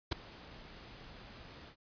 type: noise with ADSR envelope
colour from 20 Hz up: pink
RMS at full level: -30 dBFS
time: 0.11-1.76 s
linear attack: 15 ms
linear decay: 5 ms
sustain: -22 dB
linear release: 82 ms
effects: resampled to 11025 Hz